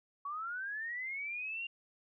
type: linear sweep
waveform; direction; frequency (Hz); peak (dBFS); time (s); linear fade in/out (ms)
sine; up; 1111 to 2800; -37; 0.25-1.67; 5
effects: none